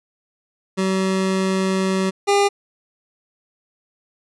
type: tone pair in turn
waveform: 25% pulse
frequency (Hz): 190 / 402.6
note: F#3 / G4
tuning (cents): +46 / +46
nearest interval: octave + minor second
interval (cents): 1300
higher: second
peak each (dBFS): -14 / -10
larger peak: second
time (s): 0.77-2.11 / 2.27-2.49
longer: first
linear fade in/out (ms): 20
effects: resampled to 22050 Hz